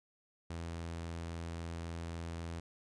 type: tone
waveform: sawtooth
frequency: 83.7 Hz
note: E2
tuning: 27 cents sharp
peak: -36 dBFS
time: 0.5-2.6 s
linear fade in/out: 5 ms
effects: resampled to 22050 Hz